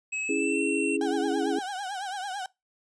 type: tone with pitch glide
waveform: square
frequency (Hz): 2571 to 2718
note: E7 to F7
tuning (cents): -44 to -48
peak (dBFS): -30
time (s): 0.12-0.97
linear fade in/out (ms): 10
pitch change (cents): +96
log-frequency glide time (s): 0.22-0.62
type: chord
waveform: sine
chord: C# minor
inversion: none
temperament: equal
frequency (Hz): 277.2 / 329.6 / 415.3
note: C#4 / E4 / G#4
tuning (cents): 0 / 0 / 0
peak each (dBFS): -29 / -29 / -29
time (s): 0.29-1.59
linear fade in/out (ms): 5
type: tone with vibrato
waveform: 35% pulse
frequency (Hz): 777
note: G5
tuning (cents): -16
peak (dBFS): -30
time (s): 1.01-2.46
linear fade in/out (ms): 2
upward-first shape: triangle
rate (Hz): 9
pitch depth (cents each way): 130
effects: noise-tail reverb RT60 0.2 s tail -21 dB re dry + resampled to 22050 Hz